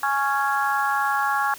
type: harmonic tone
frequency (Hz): 277.2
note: C#4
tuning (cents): 0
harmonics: 3 / 4 / 5 / 6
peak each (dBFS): -24 / -25 / -26 / -27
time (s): 0.03-1.54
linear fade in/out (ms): 2
effects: white hiss -42 dBFS RMS until 1.58 s